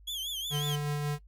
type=tone with vibrato; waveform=40% pulse; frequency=3284 Hz; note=G#7; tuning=20 cents flat; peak=-32 dBFS; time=0.07-0.76 s; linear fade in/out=10 ms; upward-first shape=triangle; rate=5.5 Hz; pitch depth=140 cents each way
type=tone with tremolo; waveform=square; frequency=146.83 Hz; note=D3; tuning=in tune; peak=-29 dBFS; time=0.5-1.19 s; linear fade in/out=50 ms; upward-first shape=sine; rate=5.5 Hz; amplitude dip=25%
effects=noise-tail reverb RT60 0.1 s tail -19 dB re dry + added 50 Hz sine -52 dBFS peak until 1.27 s